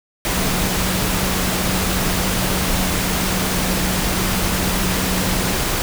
sine tone in noise, 185 Hz, F#3, in tune, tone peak -24 dBFS, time 0.33-5.54 s, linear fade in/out 0 ms, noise pink, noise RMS -20 dBFS, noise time 0.25-5.82 s, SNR -7 dB, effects none

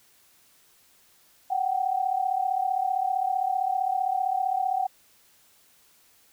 sine tone pair together, 740 / 775.4 Hz, F#5 / G5, 0 / -19 cents, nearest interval minor second, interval 81 cents, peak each -26 / -26 dBFS, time 1.5-4.87 s, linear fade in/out 10 ms, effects white hiss -60 dBFS RMS until 6.32 s

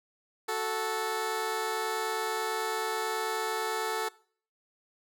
15% pulse tone pair together, 370 / 439.2 Hz, F#4 / A4, 0 / -3 cents, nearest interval minor third, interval 297 cents, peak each -30 / -24 dBFS, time 0.48-4.09 s, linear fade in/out 10 ms, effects noise-tail reverb RT60 0.5 s tail -22 dB re dry

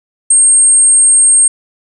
sine tone, 8530 Hz, C9, 32 cents sharp, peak -4 dBFS, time 0.3-1.48 s, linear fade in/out 5 ms, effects none

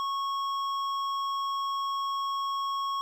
sine tone with hard clipping, 1100 Hz, C#6, 14 cents flat, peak -30 dBFS, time 0-3.01 s, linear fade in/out 0 ms, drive 9 dB, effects none

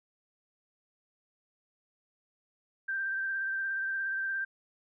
sine tone with vibrato, 1571 Hz, G6, 3 cents sharp, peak -30 dBFS, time 2.88-4.45 s, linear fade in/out 10 ms, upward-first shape sine, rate 17 Hz, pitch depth 22 cents each way, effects none

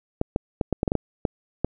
clicks, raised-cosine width 2 ms, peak -8 dBFS, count 10, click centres 0.214 / 0.361 / 0.612 / 0.727 / 0.831 / 0.878 / 0.919 / 0.953 / 1.252 / 1.646 s, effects none

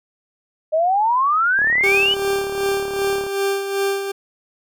sine exponential sweep, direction up, 609 to 3061 Hz, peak -14 dBFS, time 0.72-2.15 s, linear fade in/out 20 ms
click train, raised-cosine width 1 ms, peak -19 dBFS, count 62, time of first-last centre 1.59-3.266 s, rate 36.4 Hz
40% pulse tone with tremolo, 394.8 Hz, G4, 12 cents sharp, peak -16 dBFS, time 1.83-4.12 s, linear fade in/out 10 ms, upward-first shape sine, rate 2.6 Hz, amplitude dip 55%
effects none

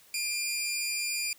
15% pulse tone pair together, 2399 / 2542 Hz, D7 / D#7, +36 / +36 cents, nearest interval minor second, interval 100 cents, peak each -23 / -34 dBFS, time 0.14-1.33 s, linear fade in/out 2 ms, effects white hiss -58 dBFS RMS until 1.38 s

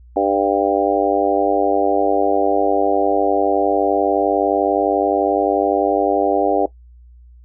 harmonic tone with a mistuned harmonic, 99.8 Hz, G2, 32 cents sharp, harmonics 3 / 4 / 5 / 6 / 7 / 8, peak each -21 / -21 / -21 / -21 / -21 / -21 dBFS, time 0.16-6.66 s, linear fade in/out 5 ms, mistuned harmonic 8, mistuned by -18 cents, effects noise-tail reverb RT60 0.1 s tail -18 dB re dry + added 60 Hz sine -41 dBFS peak until 7.44 s

